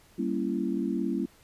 sine chord, G diminished seventh, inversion none, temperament equal with one note detuned, 196 / 233.1 / 277.2 / 336 Hz, G3 / Bb3 / Db4 / Fb4, 0 / 0 / 0 / +33 cents, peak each -32 dBFS, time 0.18-1.26 s, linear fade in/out 10 ms, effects pink hiss -59 dBFS RMS until 1.43 s + resampled to 32000 Hz

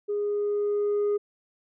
sine tone with level ramp, 412.1 Hz, G#4, 13 cents flat, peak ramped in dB -24 to -19 dBFS, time 0.08-1.18 s, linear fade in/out 20 ms, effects tanh soft clip ceiling -21 dBFS

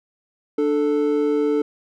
triangle tone pair together, 295.8 / 440 Hz, D4 / A4, +13 / 0 cents, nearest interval perfect fifth, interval 687 cents, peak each -19 / -17 dBFS, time 0.58-1.62 s, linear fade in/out 5 ms, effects none

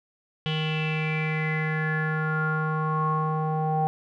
square tone with low-pass filter sweep, 156.1 Hz, D#3, 6 cents sharp, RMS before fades -26 dBFS, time 0.46-3.87 s, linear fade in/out 0 ms, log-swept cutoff 3100 to 800 Hz, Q 8.5, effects none

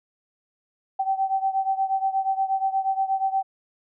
sine beating tone pair, 770 / 778.4 Hz, G5 / G5, -31 / -12 cents, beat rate 8.4 Hz, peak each -23 / -26 dBFS, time 0.99-3.43 s, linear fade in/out 10 ms, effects none

